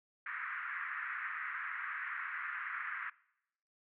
white band-pass noise, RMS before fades -41 dBFS, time 0.26-3.1 s, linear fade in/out 5 ms, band 1200 to 2000 Hz, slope 48 dB/octave, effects noise-tail reverb RT60 0.8 s tail -22 dB re dry

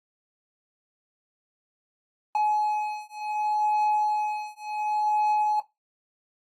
triangle beating tone pair, 846 / 846.68 Hz, G#5 / G#5, +32 / +33 cents, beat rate 0.68 Hz, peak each -25 / -25 dBFS, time 2.35-5.6 s, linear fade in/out 2 ms, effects noise-tail reverb RT60 0.2 s tail -17 dB re dry + AAC 48 kbps

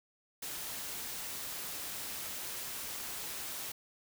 white noise, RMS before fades -41 dBFS, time 0.42-3.72 s, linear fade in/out 5 ms, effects none

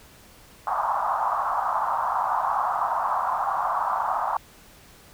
white band-pass noise, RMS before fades -25 dBFS, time 0.67-4.37 s, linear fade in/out 2 ms, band 720 to 1200 Hz, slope 48 dB/octave, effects pink hiss -51 dBFS RMS until 5.13 s

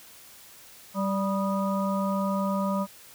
harmonic tone with a mistuned harmonic, 195.2 Hz, G3, 7 cents flat, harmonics 1 / 3 / 5 / 6, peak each -26 / -31 / -33 / -34 dBFS, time 0.94-2.87 s, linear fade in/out 50 ms, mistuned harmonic 6, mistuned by +90 cents, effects white hiss -50 dBFS RMS until 3.14 s

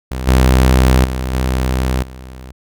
sawtooth tone with level steps, 64.1 Hz, C2, 35 cents flat, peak -16 / -4 / -14 / -10 / -27 dBFS, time 0.11-2.52 s, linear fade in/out 5 ms, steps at 0.27 / 1.04 / 1.33 / 2.02 s, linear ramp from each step 10 ms, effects none

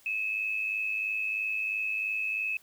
sine tone pair together, 2489 / 2592 Hz, D#7 / E7, 0 / -30 cents, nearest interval minor second, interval 70 cents, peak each -36 / -29 dBFS, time 0.06-2.57 s, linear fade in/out 2 ms, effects white hiss -60 dBFS RMS until 2.62 s

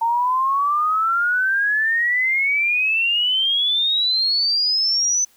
sine exponential sweep, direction up, 908 to 6100 Hz, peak -16 dBFS, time 0.01-5.25 s, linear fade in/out 10 ms, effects white hiss -56 dBFS RMS until 5.36 s

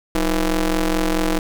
sawtooth ring-modulated tone, 168.3 Hz, E3, 36 cents sharp, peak -10 dBFS, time 0.15-1.39 s, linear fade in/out 2 ms, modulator 146 Hz, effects 7-bit

